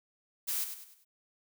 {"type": "noise with echo", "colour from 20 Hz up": "blue", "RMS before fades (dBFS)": -33, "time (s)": [0.47, 0.65], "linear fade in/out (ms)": 20, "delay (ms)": 100, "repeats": 4, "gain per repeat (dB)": -8, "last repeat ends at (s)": 1.05, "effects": []}